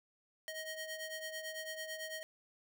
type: ring-modulated tone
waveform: sawtooth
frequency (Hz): 1255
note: D#6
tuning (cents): +15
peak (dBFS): -35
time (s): 0.48-2.23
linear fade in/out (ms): 0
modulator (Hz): 623
effects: none